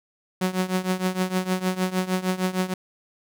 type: tone with tremolo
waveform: sawtooth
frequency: 185 Hz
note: F#3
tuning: in tune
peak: -15 dBFS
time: 0.41-2.74 s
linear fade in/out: 5 ms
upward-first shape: triangle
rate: 6.5 Hz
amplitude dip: 90%
effects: none